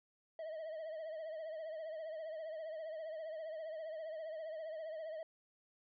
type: tone with vibrato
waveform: triangle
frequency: 635 Hz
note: D#5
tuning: 35 cents sharp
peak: -40 dBFS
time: 0.39-5.23 s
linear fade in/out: 2 ms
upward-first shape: triangle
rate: 15 Hz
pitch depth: 79 cents each way
effects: resampled to 11025 Hz